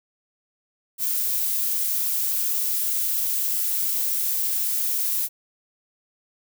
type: noise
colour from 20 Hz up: violet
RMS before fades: -24 dBFS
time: 0.98-5.29 s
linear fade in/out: 50 ms
effects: none